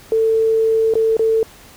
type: tone with dropouts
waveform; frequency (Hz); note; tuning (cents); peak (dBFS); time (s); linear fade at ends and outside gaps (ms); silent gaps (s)
sine; 446; A4; +23; -12; 0.12-1.43; 1; 0.938-0.954 / 1.168-1.194
effects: pink hiss -43 dBFS RMS until 1.76 s